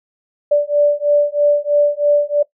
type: beating tone pair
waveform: sine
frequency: 583 / 586.1 Hz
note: D5 / D5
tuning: -13 / -4 cents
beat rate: 3.1 Hz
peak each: -14 dBFS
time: 0.51-2.43 s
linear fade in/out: 10 ms
effects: noise-tail reverb RT60 0.1 s tail -19 dB re dry